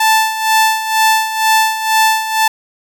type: tone with tremolo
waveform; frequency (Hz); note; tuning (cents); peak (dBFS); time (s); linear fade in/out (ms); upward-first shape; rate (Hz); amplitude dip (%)
sawtooth; 880; A5; 0; -4; 0-2.48; 5; sine; 2.1; 70
effects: none